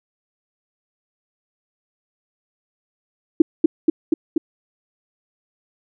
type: tone with echo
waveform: sine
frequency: 321.9 Hz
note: E4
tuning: 41 cents flat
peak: -5 dBFS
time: 3.4-3.42 s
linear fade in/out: 5 ms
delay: 240 ms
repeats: 4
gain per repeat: -2 dB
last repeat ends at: 4.38 s
effects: none